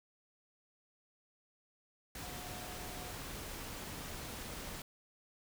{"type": "tone in noise", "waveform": "sine", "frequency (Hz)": 725, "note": "F#5", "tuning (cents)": -35, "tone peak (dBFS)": -52, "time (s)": [2.21, 3.11], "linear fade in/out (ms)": 2, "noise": "pink", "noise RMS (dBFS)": -45, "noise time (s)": [2.15, 4.82], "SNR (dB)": -10, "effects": []}